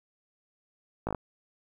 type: slowing click train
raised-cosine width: 1 ms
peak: -17 dBFS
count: 5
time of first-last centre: 1.07-1.148 s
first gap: 18 ms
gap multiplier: 1.05
effects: 9-bit

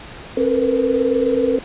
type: tone cluster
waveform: sine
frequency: 266.9 / 453.1 / 471.8 / 499.7 Hz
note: C4 / A#4 / A#4 / B4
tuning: +35 / -49 / +21 / +20 cents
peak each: -20 dBFS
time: 0.37-1.59 s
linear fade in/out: 5 ms
effects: pink hiss -36 dBFS RMS until 1.64 s + resampled to 8000 Hz

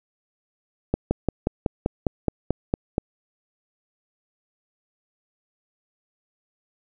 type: slowing click train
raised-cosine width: 2 ms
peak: -7 dBFS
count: 11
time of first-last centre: 0.94-2.981 s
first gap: 170 ms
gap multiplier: 1.04
effects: none

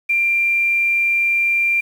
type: tone with quantisation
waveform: sine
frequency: 2376 Hz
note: D7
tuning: 20 cents sharp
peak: -14 dBFS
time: 0.09-1.81 s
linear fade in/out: 10 ms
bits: 7
effects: none

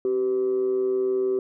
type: tone with amplitude modulation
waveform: sine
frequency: 384 Hz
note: G4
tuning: 36 cents flat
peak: -17 dBFS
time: 0.05-1.39 s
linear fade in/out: 2 ms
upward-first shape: sine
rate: 119 Hz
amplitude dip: 55%
effects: tanh soft clip ceiling -16 dBFS

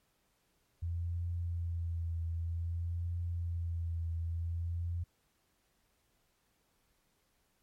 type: tone with vibrato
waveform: sine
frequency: 84.7 Hz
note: E2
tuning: 48 cents sharp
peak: -33 dBFS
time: 0.82-5.04 s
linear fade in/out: 10 ms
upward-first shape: triangle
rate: 0.53 Hz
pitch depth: 36 cents each way
effects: pink hiss -75 dBFS RMS until 7.62 s + MP3 64 kbps

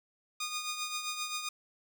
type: tone with tremolo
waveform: 10% pulse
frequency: 1228 Hz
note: D#6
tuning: 23 cents flat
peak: -24 dBFS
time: 0.4-1.49 s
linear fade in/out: 5 ms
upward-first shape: triangle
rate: 7.6 Hz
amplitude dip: 60%
effects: none

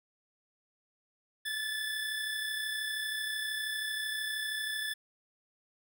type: tone pair together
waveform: 25% pulse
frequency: 1709.1 / 1742 Hz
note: G#6 / A6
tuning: +49 / -18 cents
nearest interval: unison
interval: 33 cents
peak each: -38 / -30 dBFS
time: 1.45-4.94 s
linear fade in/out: 10 ms
effects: none

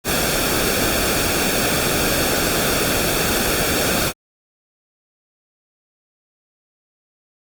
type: noise with comb filter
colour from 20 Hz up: pink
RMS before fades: -19 dBFS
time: 0.04-4.13 s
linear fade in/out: 50 ms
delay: 1 ms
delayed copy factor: -0.55
effects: Opus 48 kbps

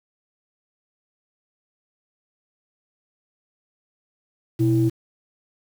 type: tone pair together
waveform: sine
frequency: 123.3 / 329.2 Hz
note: B2 / E4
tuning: -2 / -2 cents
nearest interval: octave + perfect fourth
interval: 1700 cents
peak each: -18 dBFS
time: 4.59-4.9 s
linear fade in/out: 20 ms
effects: tanh soft clip ceiling -8 dBFS + 7-bit

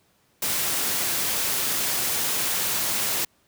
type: noise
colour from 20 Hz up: white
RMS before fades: -25 dBFS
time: 0.42-3.25 s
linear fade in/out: 5 ms
effects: pink hiss -64 dBFS RMS until 3.47 s + high-pass 80 Hz 12 dB/octave

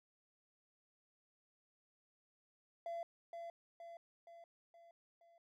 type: tone with echo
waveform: triangle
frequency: 678 Hz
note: E5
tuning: 49 cents sharp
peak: -38 dBFS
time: 2.86-3.03 s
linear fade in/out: 2 ms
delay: 470 ms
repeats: 5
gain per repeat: -5 dB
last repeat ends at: 5.38 s
effects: tanh soft clip ceiling -35 dBFS

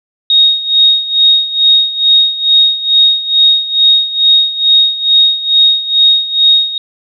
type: tone with tremolo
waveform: sine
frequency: 3739 Hz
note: A#7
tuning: 4 cents sharp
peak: -3 dBFS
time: 0.3-6.78 s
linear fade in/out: 2 ms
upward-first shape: sine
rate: 2.3 Hz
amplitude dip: 80%
effects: none

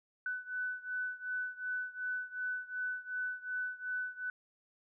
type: beating tone pair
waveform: sine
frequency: 1497 / 1499.7 Hz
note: F#6 / F#6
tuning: +20 / +23 cents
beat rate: 2.7 Hz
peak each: -38 / -40 dBFS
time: 0.26-4.3 s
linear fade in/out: 2 ms
effects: none

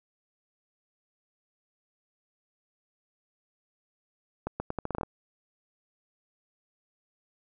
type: accelerating click train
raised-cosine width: 1 ms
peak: -17 dBFS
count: 10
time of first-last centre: 4.47-5.033 s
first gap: 130 ms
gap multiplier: 0.8
effects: none

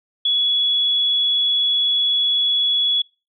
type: tone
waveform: sine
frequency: 3382 Hz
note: G#7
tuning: 31 cents sharp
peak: -15 dBFS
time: 0.25-3.02 s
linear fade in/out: 5 ms
effects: noise-tail reverb RT60 0.3 s tail -24 dB re dry

